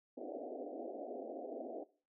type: band-pass noise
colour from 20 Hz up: white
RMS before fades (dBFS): -45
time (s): 0.17-1.84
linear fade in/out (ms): 10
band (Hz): 240 to 730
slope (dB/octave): 96
effects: noise-tail reverb RT60 0.4 s tail -20 dB re dry